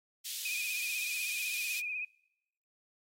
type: high-pass noise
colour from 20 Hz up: pink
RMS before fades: -40 dBFS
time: 0.24-1.81 s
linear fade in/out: 20 ms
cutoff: 3000 Hz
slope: 24 dB/octave
type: tone with vibrato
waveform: sine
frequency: 2472 Hz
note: D#7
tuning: 12 cents flat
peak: -34 dBFS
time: 0.45-2.05 s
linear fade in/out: 5 ms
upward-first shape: triangle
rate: 16 Hz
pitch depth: 65 cents each way
effects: noise-tail reverb RT60 0.9 s tail -26 dB re dry + AAC 48 kbps